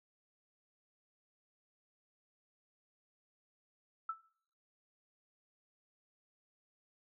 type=tone with exponential decay; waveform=sine; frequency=1318.5 Hz; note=E6; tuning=in tune; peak=-32 dBFS; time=4.09-4.2 s; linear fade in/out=5 ms; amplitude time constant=22 ms; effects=noise-tail reverb RT60 0.6 s tail -20 dB re dry